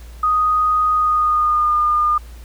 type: tone with pitch glide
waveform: sine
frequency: 1244.5 to 1212.6 Hz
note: D#6 to D#6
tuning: 0 to -45 cents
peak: -13 dBFS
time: 0.23-2.18 s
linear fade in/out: 5 ms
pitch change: -45 cents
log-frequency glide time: 0.93-1.75 s
effects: added 58 Hz sine -34 dBFS peak until 2.44 s + pink hiss -47 dBFS RMS until 2.44 s